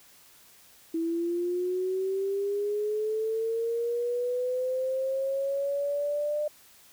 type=linear sweep; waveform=sine; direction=up; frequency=326.1 to 601 Hz; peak=-26 dBFS; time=0.94-6.48 s; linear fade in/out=5 ms; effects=white hiss -56 dBFS RMS until 6.92 s